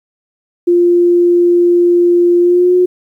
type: tone with pitch glide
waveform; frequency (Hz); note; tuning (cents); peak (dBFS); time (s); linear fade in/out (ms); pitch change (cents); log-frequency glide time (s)
sine; 349.2 to 361.7; F4 to F#4; 0 to -39; -6; 0.67-2.86; 10; +61; 2.4-2.75
effects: 8-bit